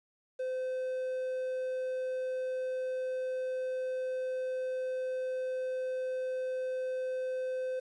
triangle tone with quantisation, 514 Hz, C5, 31 cents flat, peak -30 dBFS, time 0.39-7.8 s, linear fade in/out 10 ms, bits 10, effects resampled to 22050 Hz

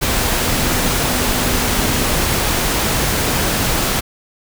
sine tone in noise, 247.9 Hz, B3, 7 cents sharp, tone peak -26 dBFS, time 0.4-2.05 s, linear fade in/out 20 ms, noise pink, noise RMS -17 dBFS, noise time 0.01-4.01 s, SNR -12 dB, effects none

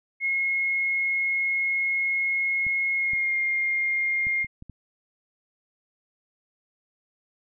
sine tone with pitch glide, 2163 to 2123 Hz, C#7 to C7, -43 to +25 cents, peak -22 dBFS, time 0.2-4.47 s, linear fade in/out 50 ms, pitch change -32 cents, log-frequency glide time 2.95-3.36 s
clicks, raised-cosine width 5 ms, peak -29 dBFS, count 6, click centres 2.667 / 3.134 / 4.269 / 4.446 / 4.624 / 4.697 s
effects none

